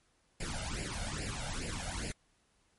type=noise with flanger; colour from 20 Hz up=pink; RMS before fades=-38 dBFS; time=0.4-2.12 s; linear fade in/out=5 ms; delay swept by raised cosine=0.4 to 1.4 ms; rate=2.4 Hz; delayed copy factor=+0.85; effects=pink hiss -72 dBFS RMS until 2.78 s + MP3 48 kbps